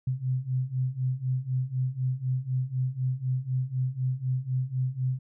sine beating tone pair, 126.7 / 130.7 Hz, B2 / C3, +45 / -1 cents, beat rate 4 Hz, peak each -30 / -28 dBFS, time 0.07-5.19 s, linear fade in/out 5 ms, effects none

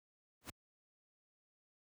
pink noise with exponential growth, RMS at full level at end -40 dBFS, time 0.41-0.5 s, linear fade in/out 5 ms, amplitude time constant 18 ms, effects high-pass 60 Hz 12 dB/octave

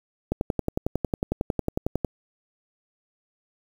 click train, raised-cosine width 2 ms, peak -10 dBFS, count 20, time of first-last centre 0.32-2.047 s, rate 11 Hz, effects 7-bit

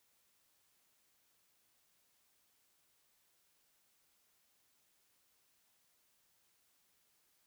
silence, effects white hiss -75 dBFS RMS until 7.46 s

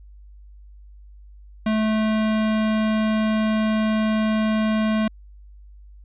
square tone, 217.4 Hz, A3, 21 cents flat, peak -19 dBFS, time 1.66-5.08 s, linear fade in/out 5 ms, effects added 50 Hz sine -42 dBFS peak until 6.04 s + resampled to 8000 Hz

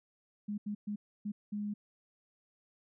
sine tone bursts at uneven times, 207.2 Hz, G#3, 4 cents flat, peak -34 dBFS, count 5, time 0.48-0.58 / 0.66-0.75 / 0.87-0.96 / 1.25-1.32 / 1.52-1.74 s, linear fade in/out 10 ms, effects none

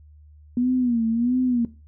sine tone with vibrato, 240 Hz, B3, 49 cents flat, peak -18 dBFS, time 0.57-1.65 s, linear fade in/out 2 ms, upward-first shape sine, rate 1.5 Hz, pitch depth 110 cents each way, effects noise-tail reverb RT60 0.3 s tail -17 dB re dry + added 75 Hz sine -46 dBFS peak until 1.87 s

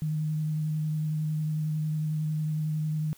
sine tone with vibrato, 154.3 Hz, D#3, 14 cents flat, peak -26 dBFS, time 0.02-3.13 s, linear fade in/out 0 ms, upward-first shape sine, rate 11 Hz, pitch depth 15 cents each way, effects white hiss -57 dBFS RMS until 3.17 s

